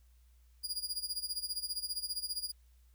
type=tone with tremolo; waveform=sawtooth; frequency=4856 Hz; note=D#8; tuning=43 cents flat; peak=-30 dBFS; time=0.63-2.52 s; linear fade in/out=20 ms; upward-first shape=sine; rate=15 Hz; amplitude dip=85%; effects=added 60 Hz sine -60 dBFS peak until 2.94 s + white hiss -75 dBFS RMS until 2.94 s